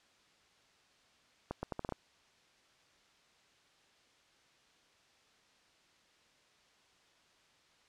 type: accelerating click train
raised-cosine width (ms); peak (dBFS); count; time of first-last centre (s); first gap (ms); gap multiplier
1; -23; 7; 1.51-1.923; 120; 0.77
effects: white hiss -67 dBFS RMS until 7.88 s + low-pass 5000 Hz 12 dB/octave